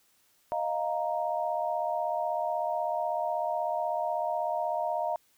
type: chord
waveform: sine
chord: Eb suspended second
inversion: none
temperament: equal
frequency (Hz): 622.3 / 698.5 / 932.3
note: Eb5 / F5 / Bb5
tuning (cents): 0 / 0 / 0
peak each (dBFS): -32 / -31 / -33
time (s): 0.52-5.16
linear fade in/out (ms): 0
effects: white hiss -67 dBFS RMS until 5.37 s